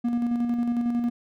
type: tone with tremolo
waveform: triangle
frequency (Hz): 238.3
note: A#3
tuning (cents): +38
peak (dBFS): -19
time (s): 0.04-1.1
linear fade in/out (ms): 10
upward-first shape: square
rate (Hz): 11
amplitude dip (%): 35
effects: none